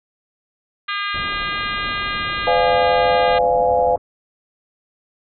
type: harmonic tone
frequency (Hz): 405.1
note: G#4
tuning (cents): -43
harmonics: 3 / 4 / 5 / 6 / 7 / 8 / 9 / 10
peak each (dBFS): -25 / -27 / -29 / -31 / -32 / -33 / -34 / -35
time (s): 0.88-3.39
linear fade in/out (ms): 10
type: low-pass noise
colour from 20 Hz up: pink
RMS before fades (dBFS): -34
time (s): 1.14-3.98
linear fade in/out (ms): 5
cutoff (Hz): 920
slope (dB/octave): 24
type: chord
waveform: sine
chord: B diminished seventh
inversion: none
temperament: equal with one note detuned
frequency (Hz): 506.9 / 587.3 / 698.5 / 830.6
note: B4 / D5 / F5 / Ab5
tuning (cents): +45 / 0 / 0 / 0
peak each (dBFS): -17 / -23 / -18 / -20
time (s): 2.47-3.96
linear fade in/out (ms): 2
effects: none